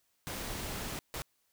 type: noise bursts at uneven times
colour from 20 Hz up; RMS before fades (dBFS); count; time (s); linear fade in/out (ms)
pink; -39; 2; 0.27-0.99 / 1.14-1.22; 0
effects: white hiss -75 dBFS RMS until 1.52 s